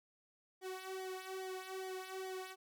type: tone with flanger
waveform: sawtooth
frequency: 376.3 Hz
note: F#4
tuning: 29 cents sharp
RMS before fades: -45 dBFS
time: 0.61-2.56 s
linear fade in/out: 50 ms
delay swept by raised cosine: 0.73 to 2.53 ms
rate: 2.4 Hz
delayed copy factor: -1
effects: none